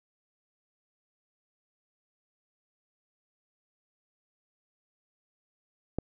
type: click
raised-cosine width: 2 ms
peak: -16 dBFS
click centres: 5.986 s
effects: none